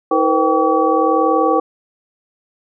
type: tone cluster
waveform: sine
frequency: 319.7 / 467.4 / 508 / 780 / 1138 Hz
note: D#4 / A#4 / B4 / G5 / C#6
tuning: +47 / +5 / +49 / -9 / +45 cents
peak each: -18 dBFS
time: 0.11-1.6 s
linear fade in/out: 5 ms
effects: none